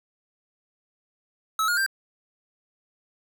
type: tone with pitch steps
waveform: square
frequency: 1297 / 1430.8 / 1578.5 Hz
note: E6 / F6 / G6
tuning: -28 / +41 / +12 cents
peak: -22 dBFS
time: 1.59-1.863 s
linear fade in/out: 2 ms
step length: 91 ms
effects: none